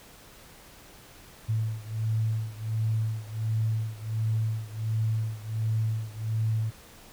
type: beating tone pair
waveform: sine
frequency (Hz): 110 / 111.4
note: A2 / A2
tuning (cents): 0 / +22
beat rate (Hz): 1.4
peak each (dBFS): -28 / -30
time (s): 1.48-6.71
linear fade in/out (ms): 20
effects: pink hiss -51 dBFS RMS until 7.12 s